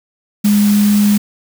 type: tone in noise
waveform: sine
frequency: 206.4 Hz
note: G#3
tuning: 10 cents flat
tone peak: -8 dBFS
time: 0.44-1.18 s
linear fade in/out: 10 ms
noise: white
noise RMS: -24 dBFS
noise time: 0.44-1.18 s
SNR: +13 dB
effects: none